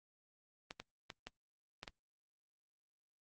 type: clicks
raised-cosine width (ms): 0.2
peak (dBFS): -27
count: 6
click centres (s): 0.709 / 0.8 / 1.102 / 1.27 / 1.831 / 1.878
effects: Opus 32 kbps